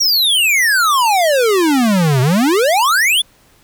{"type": "exponential two-way sweep", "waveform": "square", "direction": "down then up", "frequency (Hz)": [5790, 123.47, 3587], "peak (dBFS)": -11, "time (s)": [0, 3.22], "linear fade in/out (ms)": 10, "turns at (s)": 2.21, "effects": ["pink hiss -51 dBFS RMS until 3.63 s"]}